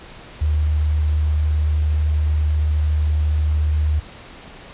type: tone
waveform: sine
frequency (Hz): 75.9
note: D#2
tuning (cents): -42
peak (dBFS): -15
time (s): 0.41-4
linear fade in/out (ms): 10
effects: pink hiss -40 dBFS RMS until 4.73 s + resampled to 8000 Hz